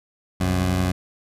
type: tone pair together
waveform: 20% pulse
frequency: 64.4 / 91.63 Hz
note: C2 / F#2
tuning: -27 / -16 cents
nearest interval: tritone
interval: 611 cents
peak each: -23 / -15 dBFS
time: 0.4-0.92 s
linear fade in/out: 10 ms
effects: resampled to 32000 Hz